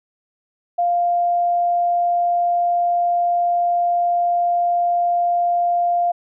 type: tone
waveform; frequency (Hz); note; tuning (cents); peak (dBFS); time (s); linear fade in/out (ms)
sine; 698.5; F5; 0; -15; 0.78-6.12; 10
effects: none